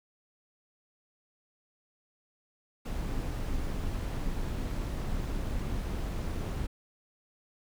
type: noise with amplitude modulation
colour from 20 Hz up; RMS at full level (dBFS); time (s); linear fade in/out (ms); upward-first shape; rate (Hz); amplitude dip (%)
brown; -31; 2.85-6.67; 10; sine; 229; 40
effects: none